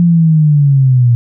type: linear sweep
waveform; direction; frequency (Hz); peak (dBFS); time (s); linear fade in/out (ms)
sine; down; 174.61 to 117.5; -5; 0-1.15; 0
effects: none